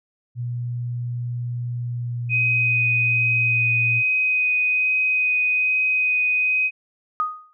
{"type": "tone with pitch glide", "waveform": "sine", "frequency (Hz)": [121, 117.62], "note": ["B2", "A#2"], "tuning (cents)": [-35, 16], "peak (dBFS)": -24, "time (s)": [0.35, 4.03], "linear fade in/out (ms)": 50, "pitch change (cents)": -49, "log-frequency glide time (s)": [1.73, 3.56]}
{"type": "tone with vibrato", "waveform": "sine", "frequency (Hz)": 2506, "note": "D#7", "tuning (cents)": 12, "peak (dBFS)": -17, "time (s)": [2.29, 6.71], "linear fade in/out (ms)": 50, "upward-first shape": "sine", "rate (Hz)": 1.2, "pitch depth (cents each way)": 8}
{"type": "tone with exponential decay", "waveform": "sine", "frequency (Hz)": 1243, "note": "D#6", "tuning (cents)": -2, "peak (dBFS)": -16, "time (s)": [7.2, 7.53], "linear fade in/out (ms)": 0, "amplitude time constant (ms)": 70}
{"effects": []}